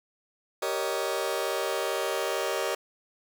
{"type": "chord", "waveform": "sawtooth", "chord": "Eb dominant seventh", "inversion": "first", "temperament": "just", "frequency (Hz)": [388.9, 466.7, 560, 622.3], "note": ["G4", "Bb4", "Db5", "Eb5"], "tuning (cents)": [-14, 2, 18, 0], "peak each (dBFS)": -29, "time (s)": [0.62, 2.75], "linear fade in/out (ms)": 5, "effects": []}